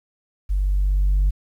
sine tone with level ramp, 48.25 Hz, G1, 27 cents flat, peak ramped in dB -17 to -12 dBFS, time 0.49-1.31 s, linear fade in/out 20 ms, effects tanh soft clip ceiling -13 dBFS + 9-bit

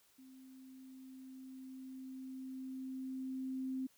sine tone with level ramp, 261.6 Hz, C4, in tune, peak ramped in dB -55 to -36 dBFS, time 0.18-3.87 s, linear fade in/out 10 ms, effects white hiss -70 dBFS RMS until 3.97 s

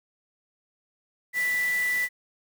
sine tone in noise, 1975.5 Hz, B6, in tune, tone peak -23 dBFS, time 1.33-2.09 s, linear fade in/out 50 ms, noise white, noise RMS -38 dBFS, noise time 1.33-2.09 s, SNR +12 dB, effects none

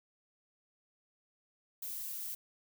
violet noise, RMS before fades -41 dBFS, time 1.82-2.35 s, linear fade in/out 5 ms, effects none

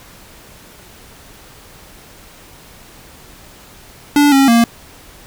square tone with pitch steps, 290 / 272.5 / 233 Hz, D4 / C#4 / A#3, -22 / -29 / -1 cents, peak -8 dBFS, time 4.16-4.64 s, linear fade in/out 2 ms, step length 160 ms, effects pink hiss -41 dBFS RMS until 5.26 s

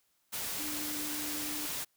sine tone in noise, 299 Hz, D4, 31 cents sharp, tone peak -41 dBFS, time 0.58-1.67 s, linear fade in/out 20 ms, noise white, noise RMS -37 dBFS, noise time 0.32-1.85 s, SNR -7 dB, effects white hiss -74 dBFS RMS until 1.96 s

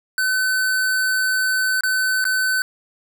square tone with dropouts, 1518 Hz, F#6, 44 cents sharp, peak -18 dBFS, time 0.18-2.62 s, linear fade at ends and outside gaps 1 ms, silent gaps 1.808-1.835 / 2.242-2.252 s, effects none

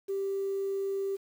sine tone, 392 Hz, G4, in tune, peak -28 dBFS, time 0.08-1.17 s, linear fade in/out 20 ms, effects tanh soft clip ceiling -25 dBFS + 9-bit

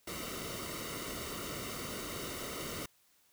pink noise with comb filter, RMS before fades -41 dBFS, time 0.07-2.86 s, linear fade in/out 5 ms, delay 1.2 ms, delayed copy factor -0.7, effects white hiss -69 dBFS RMS until 3.32 s

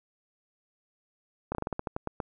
slowing click train, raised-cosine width 1 ms, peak -17 dBFS, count 11, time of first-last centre 1.52-2.202 s, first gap 29 ms, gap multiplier 1.18, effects none

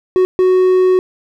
triangle tone bursts at uneven times, 370 Hz, F#4, in tune, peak -6 dBFS, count 2, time 0.16-0.25 / 0.39-0.99 s, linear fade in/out 0 ms, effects none

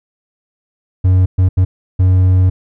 triangle tone bursts at uneven times, 92.5 Hz, F#2, in tune, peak -5 dBFS, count 4, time 1.04-1.26 / 1.38-1.49 / 1.57-1.65 / 1.99-2.5 s, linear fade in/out 10 ms, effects none

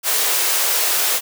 white high-pass noise, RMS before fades -18 dBFS, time 0.03-1.21 s, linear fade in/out 50 ms, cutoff 360 Hz, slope 48 dB/octave, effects none

